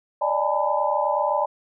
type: tone cluster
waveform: sine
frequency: 579 / 607 / 825 / 896 / 997 Hz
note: D5 / D#5 / G#5 / A5 / B5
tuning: -25 / -43 / -12 / +31 / +16 cents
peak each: -26 dBFS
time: 0.21-1.46 s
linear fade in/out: 10 ms
effects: none